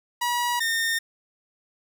sawtooth tone pair in turn, 965 / 1825.6 Hz, B5 / A#6, -40 / -37 cents, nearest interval major seventh, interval 1103 cents, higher second, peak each -19 dBFS, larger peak neither, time 0.21-0.6 / 0.6-0.99 s, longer neither, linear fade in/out 10 ms, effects none

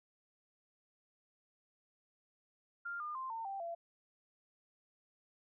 sine tone with pitch steps, 1396.9 / 1209.1 / 1046.5 / 905.8 / 784 / 678.6 Hz, F6 / D#6 / C6 / A#5 / G5 / F5, 0 / -50 / 0 / -50 / 0 / -50 cents, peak -39 dBFS, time 2.85-3.75 s, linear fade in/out 10 ms, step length 150 ms, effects none

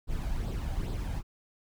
brown noise with flanger, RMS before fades -32 dBFS, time 0.07-1.23 s, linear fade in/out 50 ms, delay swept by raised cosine 0.23 to 1.33 ms, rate 2.4 Hz, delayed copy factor +0.55, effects none

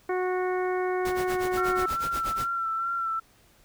harmonic tone, 366.9 Hz, F#4, 15 cents flat, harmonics 1 / 2 / 3 / 4 / 5 / 6, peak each -26 / -32 / -36 / -38 / -40 / -42 dBFS, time 0.09-1.86 s, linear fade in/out 5 ms
pink noise with tremolo, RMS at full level -35 dBFS, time 1.05-2.47 s, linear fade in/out 2 ms, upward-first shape sine, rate 8.3 Hz, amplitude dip 90%
sine tone with vibrato, 1351 Hz, E6, 42 cents sharp, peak -26 dBFS, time 1.57-3.2 s, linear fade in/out 10 ms, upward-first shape sine, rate 2.4 Hz, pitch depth 31 cents each way
effects pink hiss -60 dBFS RMS until 3.64 s

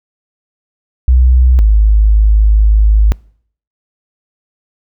sine tone pair in turn, 62.6 / 52.75 Hz, B1 / G#1, +24 / +28 cents, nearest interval minor third, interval 296 cents, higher first, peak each -4 dBFS, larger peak neither, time 1.08-1.59 / 1.59-3.12 s, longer second, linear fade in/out 0 ms, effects noise-tail reverb RT60 0.6 s tail -26 dB re dry

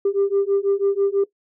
sine beating tone pair, 394 / 400.1 Hz, G4 / G4, +9 / +35 cents, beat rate 6.1 Hz, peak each -19 dBFS, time 0.05-1.24 s, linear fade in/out 5 ms, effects noise-tail reverb RT60 0.1 s tail -18 dB re dry + tanh soft clip ceiling -12 dBFS

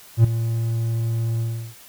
triangle tone with ADSR envelope, 114.6 Hz, A#2, 29 cents flat, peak -5 dBFS, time 0.17-1.75 s, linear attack 73 ms, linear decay 6 ms, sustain -13 dB, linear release 350 ms, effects white hiss -46 dBFS RMS until 1.88 s

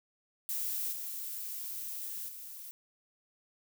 violet noise with level steps, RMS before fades -35 / -40 / -46 dBFS, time 0.49-2.71 s, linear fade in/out 0 ms, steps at 0.92 / 2.28 s, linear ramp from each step 10 ms, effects none

